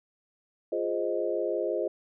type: chord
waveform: sine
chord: F minor seventh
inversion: none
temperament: equal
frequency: 349.2 / 415.3 / 523.3 / 622.3 Hz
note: F4 / Ab4 / C5 / Eb5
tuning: 0 / 0 / 0 / 0 cents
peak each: -32 dBFS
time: 0.72-1.88 s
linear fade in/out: 5 ms
effects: none